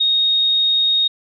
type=tone; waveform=sine; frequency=3729 Hz; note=A#7; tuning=in tune; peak=-13 dBFS; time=0-1.08 s; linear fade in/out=10 ms; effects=none